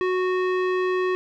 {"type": "tone with low-pass filter", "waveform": "square", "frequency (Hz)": 368.4, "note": "F#4", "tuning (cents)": -7, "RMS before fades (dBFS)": -23, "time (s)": [0.01, 1.15], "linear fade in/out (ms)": 0, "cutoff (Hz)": 2200, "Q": 1.3, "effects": []}